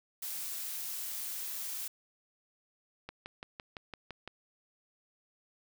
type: noise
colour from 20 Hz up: blue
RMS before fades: -39 dBFS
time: 0.22-1.88 s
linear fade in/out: 5 ms
type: click train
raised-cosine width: 0.3 ms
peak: -26 dBFS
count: 8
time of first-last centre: 3.09-4.276 s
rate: 5.9 Hz
effects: none